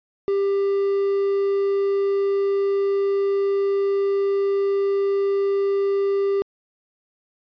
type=tone with quantisation; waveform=triangle; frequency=396.4 Hz; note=G4; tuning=19 cents sharp; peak=-16 dBFS; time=0.28-6.42 s; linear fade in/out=0 ms; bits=7; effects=resampled to 11025 Hz